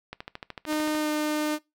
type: click train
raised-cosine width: 0.3 ms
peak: -20 dBFS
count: 12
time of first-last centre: 0.13-0.951 s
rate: 13.4 Hz
type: tone with pitch glide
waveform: sawtooth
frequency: 305.8 to 303 Hz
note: D#4 to D#4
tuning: -30 to -46 cents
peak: -21 dBFS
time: 0.66-1.59 s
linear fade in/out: 50 ms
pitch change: -16 cents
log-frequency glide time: 0.99-1.09 s
effects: noise-tail reverb RT60 0.2 s tail -21 dB re dry